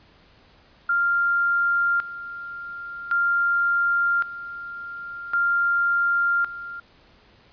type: tone with tremolo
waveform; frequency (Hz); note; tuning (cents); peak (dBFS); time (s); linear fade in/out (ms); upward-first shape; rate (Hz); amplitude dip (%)
sine; 1394; F6; -4; -18; 0.89-6.8; 5; square; 0.45; 80
effects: pink hiss -55 dBFS RMS until 7.52 s + resampled to 11025 Hz